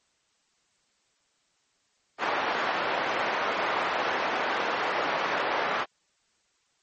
pink band-pass noise, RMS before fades -28 dBFS, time 2.18-5.86 s, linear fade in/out 50 ms, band 580 to 1900 Hz, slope 12 dB/octave, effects white hiss -70 dBFS RMS until 6.82 s + MP3 32 kbps

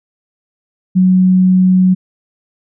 sine tone, 185 Hz, F#3, in tune, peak -6 dBFS, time 0.95-1.95 s, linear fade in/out 20 ms, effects none

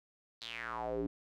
square tone with band-pass filter sweep, 57.7 Hz, A#1, 17 cents flat, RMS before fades -39 dBFS, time 0.41-1.07 s, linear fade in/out 10 ms, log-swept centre 4300 to 290 Hz, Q 5.2, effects none

